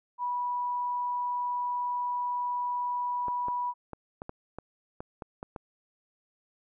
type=tone; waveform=sine; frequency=979 Hz; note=B5; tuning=15 cents flat; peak=-28 dBFS; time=0.18-3.74 s; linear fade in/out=50 ms
type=clicks; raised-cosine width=1 ms; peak=-24 dBFS; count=10; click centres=3.283 / 3.484 / 3.933 / 4.219 / 4.294 / 4.586 / 5.005 / 5.222 / 5.429 / 5.562 s
effects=none